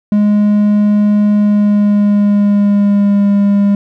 triangle tone with pitch glide, 207.7 to 201.6 Hz, G#3 to G3, 0 to +49 cents, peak -5 dBFS, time 0.12-3.75 s, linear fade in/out 2 ms, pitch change -51 cents, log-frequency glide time 1.34-3.26 s, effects none

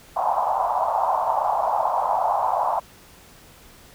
white band-pass noise, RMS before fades -22 dBFS, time 0.16-2.8 s, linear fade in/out 10 ms, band 660 to 990 Hz, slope 48 dB/octave, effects pink hiss -49 dBFS RMS until 3.94 s

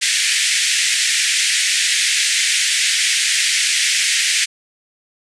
pink band-pass noise, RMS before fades -17 dBFS, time 0.01-4.46 s, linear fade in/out 20 ms, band 1800 to 9500 Hz, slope 48 dB/octave, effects none

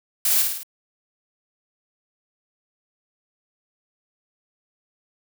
blue noise with echo, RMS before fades -20 dBFS, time 0.25-0.42 s, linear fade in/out 2 ms, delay 53 ms, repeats 4, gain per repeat -4 dB, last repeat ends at 0.632 s, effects none

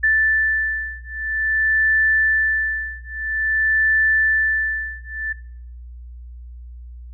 sine beating tone pair, 1760 / 1760.5 Hz, A6 / A6, 0 / 0 cents, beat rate 0.5 Hz, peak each -19 / -19 dBFS, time 0.03-5.33 s, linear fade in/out 10 ms, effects noise-tail reverb RT60 0.6 s tail -19 dB re dry + added 60 Hz sine -34 dBFS peak until 7.13 s

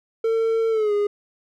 triangle tone with pitch glide, 451.3 to 411.5 Hz, A4 to G#4, +44 to -16 cents, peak -16 dBFS, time 0.24-1.07 s, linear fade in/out 5 ms, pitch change -160 cents, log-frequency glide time 0.7-0.93 s, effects none

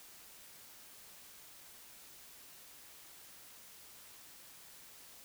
silence, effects white hiss -56 dBFS RMS until 5.24 s

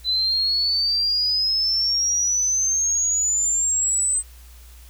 sine exponential sweep, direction up, 4003 to 8200 Hz, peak -18 dBFS, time 0.04-4.23 s, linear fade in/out 50 ms, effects added 60 Hz sine -42 dBFS peak until 4.89 s + white hiss -51 dBFS RMS until 4.89 s

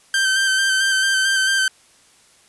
sawtooth tone with vibrato, 1558 Hz, G6, 11 cents flat, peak -12 dBFS, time 0.14-1.68 s, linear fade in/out 2 ms, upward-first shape square, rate 4.5 Hz, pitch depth 20 cents each way, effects white hiss -53 dBFS RMS until 2.48 s + resampled to 24000 Hz

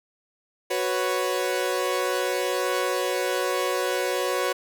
sawtooth chord, F# suspended fourth, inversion none, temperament equal, 370 / 493.9 / 554.4 Hz, F#4 / B4 / C#5, 0 / 0 / 0 cents, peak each -24 dBFS, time 0.7-4.53 s, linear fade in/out 10 ms, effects none

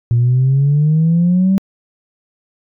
sine exponential sweep, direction up, 116.54 to 196 Hz, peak -8 dBFS, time 0.11-1.58 s, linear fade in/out 0 ms, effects tanh soft clip ceiling -6 dBFS

